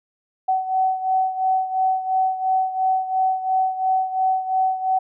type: beating tone pair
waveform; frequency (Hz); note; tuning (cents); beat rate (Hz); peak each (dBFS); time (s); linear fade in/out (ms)
sine; 754 / 756.9; F#5 / F#5; +32 / +39; 2.9; -19 / -24; 0.48-4.99; 10
effects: none